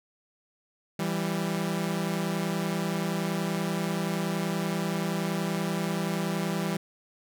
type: tone pair together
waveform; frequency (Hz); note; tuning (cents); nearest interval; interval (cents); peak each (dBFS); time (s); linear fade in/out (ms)
sawtooth; 166 / 196.5; E3 / G3; +12 / +4; minor third; 292; -26; 0.99-6.77; 5
effects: none